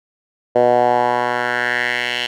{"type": "tone with band-pass filter sweep", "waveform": "10% pulse", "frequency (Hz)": 122.2, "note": "B2", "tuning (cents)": -18, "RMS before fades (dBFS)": -17, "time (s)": [0.55, 2.27], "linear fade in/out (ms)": 10, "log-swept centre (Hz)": [570, 2900], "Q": 2.9, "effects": []}